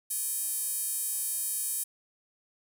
square tone with high-pass filter, 346.1 Hz, F4, 16 cents flat, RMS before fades -32 dBFS, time 0.1-1.84 s, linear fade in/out 10 ms, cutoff 9900 Hz, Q 2.5, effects none

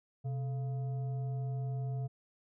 sine tone with frequency modulation, 129.5 Hz, C3, 17 cents flat, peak -33 dBFS, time 0.24-2.08 s, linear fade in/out 20 ms, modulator 562 Hz, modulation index 0.28, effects none

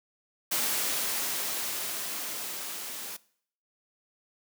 white noise with level ramp, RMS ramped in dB -28 to -39 dBFS, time 0.51-3.17 s, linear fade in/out 10 ms, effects noise-tail reverb RT60 0.6 s tail -21 dB re dry + high-pass 200 Hz 12 dB/octave

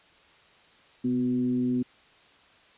sine tone with frequency modulation, 249.9 Hz, B3, 21 cents sharp, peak -23 dBFS, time 1.04-1.83 s, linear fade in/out 10 ms, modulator 121 Hz, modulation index 0.47, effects white hiss -57 dBFS RMS until 2.77 s + resampled to 8000 Hz

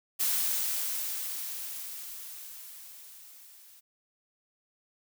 blue noise with level ramp, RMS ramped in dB -27 to -55 dBFS, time 0.19-3.81 s, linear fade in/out 20 ms, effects none

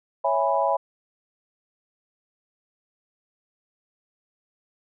sine chord, C# minor seventh, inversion none, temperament equal with one note detuned, 554.4 / 659.3 / 826.8 / 987.8 Hz, C#5 / E5 / G#5 / B5, 0 / 0 / -8 / 0 cents, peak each -25 dBFS, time 0.24-0.77 s, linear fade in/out 10 ms, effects none

